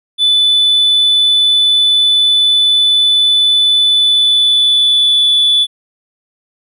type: tone with pitch glide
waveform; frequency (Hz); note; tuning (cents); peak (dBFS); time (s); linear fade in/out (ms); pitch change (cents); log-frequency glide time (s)
triangle; 3492 to 3462; A7 to A7; -14 to -29; -5; 0.18-5.67; 50; -15; 3.86-5.29
effects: tanh soft clip ceiling -3 dBFS